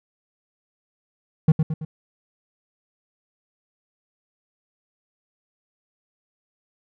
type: tone with echo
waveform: triangle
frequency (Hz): 157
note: D#3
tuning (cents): +16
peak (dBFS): -8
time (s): 1.48-1.52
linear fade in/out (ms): 5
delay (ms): 110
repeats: 3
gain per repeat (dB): -6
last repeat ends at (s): 1.85
effects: none